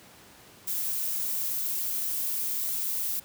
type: noise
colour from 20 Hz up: violet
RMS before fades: -30 dBFS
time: 0.67-3.2 s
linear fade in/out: 10 ms
effects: pink hiss -52 dBFS RMS until 3.24 s + high-pass 100 Hz 12 dB/octave